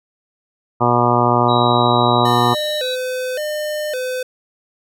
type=harmonic tone; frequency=120.9 Hz; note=B2; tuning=36 cents flat; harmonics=1 / 2 / 3 / 4 / 5 / 6 / 7 / 8 / 9 / 10; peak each=-20 / -21 / -21 / -24 / -22 / -20 / -22 / -19 / -23 / -20 dBFS; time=0.8-2.55 s; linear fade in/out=20 ms
type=tone with pitch glide; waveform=sine; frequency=3872 to 3894 Hz; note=B7 to B7; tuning=-35 to -25 cents; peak=-23 dBFS; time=1.48-2.96 s; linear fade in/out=20 ms; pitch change=+10 cents; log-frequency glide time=1.68-2.83 s
type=tone with vibrato; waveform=square; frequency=554.4 Hz; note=C#5; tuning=in tune; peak=-21 dBFS; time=2.25-4.23 s; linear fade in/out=5 ms; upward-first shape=square; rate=0.89 Hz; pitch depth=150 cents each way
effects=none